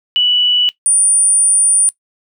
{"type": "tone pair in turn", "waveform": "sine", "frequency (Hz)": [2956, 9352], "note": ["F#7", "D9"], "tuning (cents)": [-2, -8], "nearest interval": "octave + minor sixth", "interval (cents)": 1994, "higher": "second", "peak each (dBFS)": -9, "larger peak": "neither", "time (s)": [[0.16, 0.69], [0.86, 1.89]], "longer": "second", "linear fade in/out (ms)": 0, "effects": ["noise-tail reverb RT60 0.1 s tail -17 dB re dry"]}